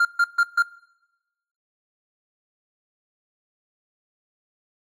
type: tone bursts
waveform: triangle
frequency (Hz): 1396.9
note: F6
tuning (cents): 0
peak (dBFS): -13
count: 4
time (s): 0-0.624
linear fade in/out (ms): 5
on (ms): 51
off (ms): 140
effects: noise-tail reverb RT60 1.0 s tail -22 dB re dry + AAC 48 kbps